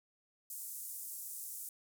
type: band-pass noise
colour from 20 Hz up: white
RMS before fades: -45 dBFS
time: 0.5-1.69 s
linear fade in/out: 2 ms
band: 7500 to 16000 Hz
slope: 24 dB/octave
effects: none